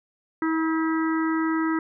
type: harmonic tone with a mistuned harmonic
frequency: 321.3 Hz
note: E4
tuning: 44 cents flat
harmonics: 1 / 3 / 4 / 5 / 6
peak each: -22 / -33 / -31 / -35 / -35 dBFS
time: 0.42-1.79 s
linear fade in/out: 2 ms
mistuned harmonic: 6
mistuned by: +21 cents
effects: none